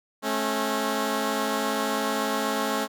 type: tone pair together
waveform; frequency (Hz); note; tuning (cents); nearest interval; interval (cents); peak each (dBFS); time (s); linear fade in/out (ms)
10% pulse; 216.5 / 272.5; A3 / C#4; -28 / -29; major third; 399; -19; 0.22-2.88; 50
effects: none